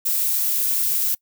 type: noise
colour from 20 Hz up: violet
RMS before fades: -21 dBFS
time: 0.05-1.15 s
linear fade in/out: 10 ms
effects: noise-tail reverb RT60 0.1 s tail -24 dB re dry